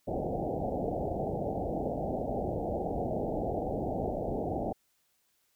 white low-pass noise, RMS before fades -33 dBFS, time 0.07-4.73 s, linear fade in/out 10 ms, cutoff 790 Hz, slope 96 dB/octave, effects white hiss -73 dBFS RMS until 5.55 s

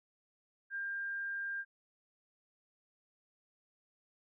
sine tone, 1598 Hz, G6, 33 cents sharp, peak -36 dBFS, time 0.7-1.65 s, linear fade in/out 50 ms, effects none

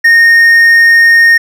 triangle tone with hard clipping, 1846 Hz, A#6, 17 cents flat, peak -3 dBFS, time 0.04-1.38 s, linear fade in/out 10 ms, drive 6 dB, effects none

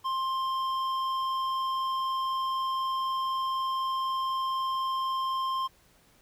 sine tone with hard clipping, 1054 Hz, C6, 12 cents sharp, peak -29 dBFS, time 0.04-5.68 s, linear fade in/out 20 ms, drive 8 dB, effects pink hiss -62 dBFS RMS until 6.21 s

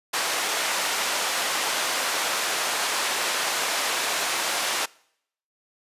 pink band-pass noise, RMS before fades -26 dBFS, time 0.13-4.86 s, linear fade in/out 10 ms, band 700 to 10000 Hz, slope 12 dB/octave, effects noise-tail reverb RT60 0.7 s tail -24 dB re dry + resampled to 32000 Hz

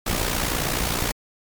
pink noise with amplitude modulation, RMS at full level -21 dBFS, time 0.06-1.12 s, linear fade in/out 10 ms, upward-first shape sine, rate 59.4 Hz, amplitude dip 65%, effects MP3 96 kbps

